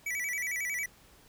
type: tone with vibrato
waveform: square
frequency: 2116 Hz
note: C7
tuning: 19 cents sharp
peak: -32 dBFS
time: 0.06-0.86 s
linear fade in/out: 5 ms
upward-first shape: square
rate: 11 Hz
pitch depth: 130 cents each way
effects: pink hiss -59 dBFS RMS until 1.28 s